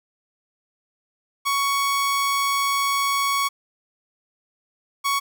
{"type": "tone pair in turn", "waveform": "sawtooth", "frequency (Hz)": [1115, 1115], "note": ["C#6", "C#6"], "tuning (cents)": [10, 10], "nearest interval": "unison", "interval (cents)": 0, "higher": "neither", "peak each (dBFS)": -16, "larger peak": "neither", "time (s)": [[1.45, 3.49], [5.04, 5.2]], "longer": "first", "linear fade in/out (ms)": 20, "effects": []}